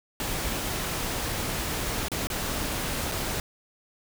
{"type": "noise with dropouts", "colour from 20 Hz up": "pink", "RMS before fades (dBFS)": -30, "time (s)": [0.2, 3.4], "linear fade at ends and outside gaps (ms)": 1, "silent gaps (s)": [[2.084, 2.117], [2.271, 2.301], [3.116, 3.12]], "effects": []}